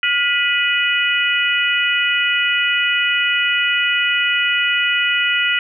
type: tone cluster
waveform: sine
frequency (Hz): 1421 / 1972 / 2488 / 2933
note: F6 / B6 / D#7 / F#7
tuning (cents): +30 / -3 / -1 / -16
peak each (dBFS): -20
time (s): 0.03-5.59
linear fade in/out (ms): 2
effects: none